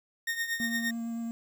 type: tone with tremolo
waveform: 40% pulse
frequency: 1844 Hz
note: A#6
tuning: 19 cents flat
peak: -26 dBFS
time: 0.27-0.91 s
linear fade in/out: 5 ms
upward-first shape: triangle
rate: 8.7 Hz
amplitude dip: 75%
type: tone with vibrato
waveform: triangle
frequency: 231.1 Hz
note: A#3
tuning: 15 cents flat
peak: -30 dBFS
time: 0.6-1.31 s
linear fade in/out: 0 ms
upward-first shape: triangle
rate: 8.8 Hz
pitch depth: 12 cents each way
effects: 9-bit